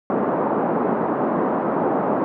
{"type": "band-pass noise", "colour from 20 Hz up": "pink", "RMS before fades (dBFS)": -21, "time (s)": [0.1, 2.24], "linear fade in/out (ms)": 0, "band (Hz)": [200, 1100], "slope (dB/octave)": 24, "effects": []}